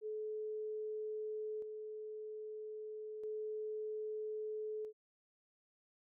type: tone with tremolo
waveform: sine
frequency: 430 Hz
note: A4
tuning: 40 cents flat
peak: -39 dBFS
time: 0.01-4.93 s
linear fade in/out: 50 ms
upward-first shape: square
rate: 0.31 Hz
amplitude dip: 40%
effects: none